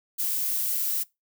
violet noise, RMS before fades -27 dBFS, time 0.18-1.04 s, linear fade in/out 20 ms, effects noise-tail reverb RT60 0.2 s tail -22 dB re dry

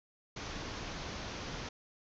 pink low-pass noise, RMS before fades -42 dBFS, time 0.36-1.69 s, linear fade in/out 5 ms, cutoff 6500 Hz, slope 96 dB/octave, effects none

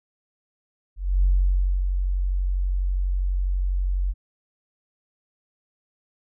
sine tone with ADSR envelope, 46.1 Hz, F#1, 6 cents flat, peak -14 dBFS, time 0.96-4.14 s, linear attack 270 ms, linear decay 600 ms, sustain -6 dB, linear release 40 ms, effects tanh soft clip ceiling -10 dBFS

